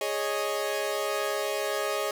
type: chord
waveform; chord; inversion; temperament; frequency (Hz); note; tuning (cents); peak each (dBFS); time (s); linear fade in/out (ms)
sawtooth; Ab suspended fourth; none; equal; 415.3 / 554.4 / 622.3; Ab4 / Db5 / Eb5; 0 / 0 / 0; -28; 0.01-2.11; 2
effects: none